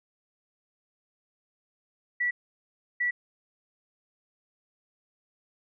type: tone bursts at uneven times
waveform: sine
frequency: 1951 Hz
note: B6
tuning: 22 cents flat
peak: -24 dBFS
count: 2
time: 2.2-2.31 / 3-3.11 s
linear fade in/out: 10 ms
effects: none